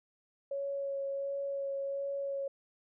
sine tone with vibrato, 554.4 Hz, C#5, in tune, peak -33 dBFS, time 0.51-2.48 s, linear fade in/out 5 ms, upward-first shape sine, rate 1.4 Hz, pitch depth 11 cents each way, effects none

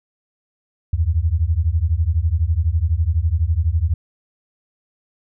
sine beating tone pair, 76 / 88 Hz, D#2 / F2, -40 / +14 cents, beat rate 12 Hz, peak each -18 dBFS, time 0.93-3.94 s, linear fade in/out 5 ms, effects none

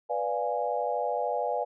sine chord, B diminished seventh, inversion none, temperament equal, 493.9 / 587.3 / 698.5 / 830.6 Hz, B4 / D5 / F5 / Ab5, 0 / 0 / 0 / 0 cents, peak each -32 dBFS, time 0.09-1.65 s, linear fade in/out 20 ms, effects none

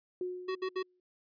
sine tone with exponential decay, 362.8 Hz, F#4, 34 cents flat, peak -31 dBFS, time 0.21-1 s, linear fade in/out 2 ms, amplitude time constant 170 ms
square tone bursts, 374 Hz, F#4, 19 cents sharp, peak -32 dBFS, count 3, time 0.48-0.829 s, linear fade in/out 10 ms, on 73 ms, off 65 ms
effects resampled to 11025 Hz

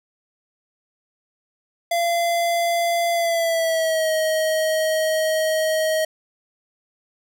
square tone with pitch glide, 684 to 630.9 Hz, F5 to D#5, -36 to +24 cents, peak -19 dBFS, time 1.91-6.05 s, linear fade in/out 5 ms, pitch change -140 cents, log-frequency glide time 3.12-4.12 s, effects none

